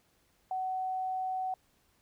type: tone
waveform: sine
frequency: 750 Hz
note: F#5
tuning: 23 cents sharp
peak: -31 dBFS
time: 0.51-1.54 s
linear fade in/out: 2 ms
effects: pink hiss -70 dBFS RMS until 2.01 s